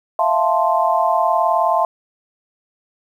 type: chord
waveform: sine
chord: F major seventh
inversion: third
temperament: equal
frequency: 659.3 / 698.5 / 880 / 1046.5 Hz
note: E5 / F5 / A5 / C6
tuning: 0 / 0 / 0 / 0 cents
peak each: -19 dBFS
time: 0.19-1.85 s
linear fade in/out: 2 ms
effects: 8-bit